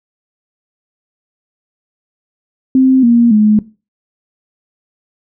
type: tone with pitch steps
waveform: sine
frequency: 261.6 / 235.8 / 212.5 Hz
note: C4 / A#3 / G#3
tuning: 0 / +20 / +40 cents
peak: -5 dBFS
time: 2.75-3.59 s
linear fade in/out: 2 ms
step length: 280 ms
effects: noise-tail reverb RT60 0.3 s tail -19 dB re dry